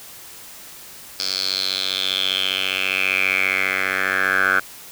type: tone with band-pass filter sweep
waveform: 10% pulse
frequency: 94.9 Hz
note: F#2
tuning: 44 cents sharp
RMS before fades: -21 dBFS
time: 1.19-4.6 s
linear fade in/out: 10 ms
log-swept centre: 4800 to 1500 Hz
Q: 7.1
effects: white hiss -40 dBFS RMS until 4.91 s